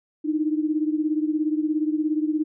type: beating tone pair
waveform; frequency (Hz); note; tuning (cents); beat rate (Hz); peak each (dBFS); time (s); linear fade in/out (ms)
sine; 303.9 / 320.9; D#4 / E4; -41 / -46; 17; -22 / -26; 0.24-2.44; 20
effects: none